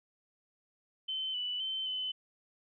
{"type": "tone with pitch steps", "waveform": "sine", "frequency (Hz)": [3071, 2972, 3084, 3032], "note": ["G7", "F#7", "G7", "F#7"], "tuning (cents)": [-36, 7, -29, 42], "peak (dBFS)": -33, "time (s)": [1.08, 2.12], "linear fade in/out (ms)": 10, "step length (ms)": 260, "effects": []}